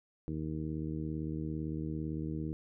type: harmonic tone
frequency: 77.78 Hz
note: D#2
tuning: in tune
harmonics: 1 / 2 / 3 / 4 / 5 / 6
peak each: -42 / -38 / -43 / -39 / -48 / -50 dBFS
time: 0.28-2.53 s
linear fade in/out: 0 ms
effects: none